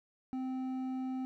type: tone with hard clipping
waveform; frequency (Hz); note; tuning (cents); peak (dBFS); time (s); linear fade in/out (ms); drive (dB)
triangle; 259.4; C4; -15; -36; 0.33-1.25; 0; 10
effects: none